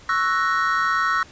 triangle chord, F# dominant seventh, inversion second, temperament equal, 1108.7 / 1318.5 / 1480 / 1864.7 Hz, C#6 / E6 / F#6 / A#6, 0 / 0 / 0 / 0 cents, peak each -23 / -20 / -23 / -24 dBFS, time 0.09-1.23 s, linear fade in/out 2 ms, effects pink hiss -47 dBFS RMS until 1.31 s + resampled to 16000 Hz

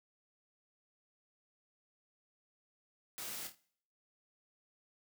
white noise with echo, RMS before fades -44 dBFS, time 3.18-3.47 s, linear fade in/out 0 ms, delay 26 ms, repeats 3, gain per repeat -7 dB, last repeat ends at 3.548 s, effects noise-tail reverb RT60 0.6 s tail -21 dB re dry + high-pass 100 Hz 12 dB/octave

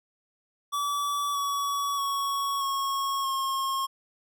square tone with pitch steps, 1150 / 1131.6 / 1113.4 / 1095.5 / 1078 Hz, D6 / C#6 / C#6 / C#6 / C#6, -37 / +35 / +7 / -21 / -49 cents, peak -27 dBFS, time 0.72-3.87 s, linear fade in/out 20 ms, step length 630 ms, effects none

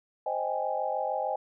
sine chord, Ab major seventh, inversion first, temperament equal, 523.3 / 622.3 / 784 / 830.6 Hz, C5 / Eb5 / G5 / Ab5, 0 / 0 / 0 / 0 cents, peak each -34 / -33 / -33 / -33 dBFS, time 0.26-1.36 s, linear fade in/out 5 ms, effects none

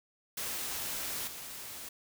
white noise with level steps, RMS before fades -37 / -44 dBFS, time 0.37-1.89 s, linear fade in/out 5 ms, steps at 1.27 s, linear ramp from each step 10 ms, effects none

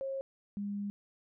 sine tone pair in turn, 540 / 202.8 Hz, C#5 / G#3, -45 / -41 cents, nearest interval octave + perfect fourth, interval 1696 cents, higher first, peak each -34 / -34 dBFS, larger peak neither, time 0.01-0.21 / 0.57-0.9 s, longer second, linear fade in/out 0 ms, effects none

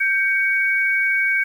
sine tone pair together, 1568 / 2244 Hz, G6 / C#7, 0 / +21 cents, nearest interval tritone, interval 621 cents, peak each -20 / -18 dBFS, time 0-1.44 s, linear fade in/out 10 ms, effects 8-bit

